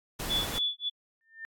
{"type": "noise", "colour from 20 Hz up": "pink", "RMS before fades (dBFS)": -35, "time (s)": [0.19, 0.59], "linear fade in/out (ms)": 10}
{"type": "tone with tremolo", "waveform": "sine", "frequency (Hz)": 3442, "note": "A7", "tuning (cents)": -39, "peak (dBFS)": -25, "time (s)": [0.29, 0.9], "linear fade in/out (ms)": 20, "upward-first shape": "sine", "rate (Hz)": 3.6, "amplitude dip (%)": 100}
{"type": "tone with exponential growth", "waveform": "sine", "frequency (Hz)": 1800, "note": "A6", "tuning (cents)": 39, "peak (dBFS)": -35, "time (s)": [1.21, 1.45], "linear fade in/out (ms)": 0, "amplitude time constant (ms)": 52}
{"effects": ["AAC 64 kbps"]}